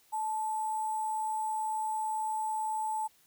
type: tone with sample-and-hold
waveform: sine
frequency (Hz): 871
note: A5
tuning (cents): -18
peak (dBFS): -30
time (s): 0.12-3.08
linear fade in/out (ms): 20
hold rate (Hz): 8820
effects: white hiss -65 dBFS RMS until 3.26 s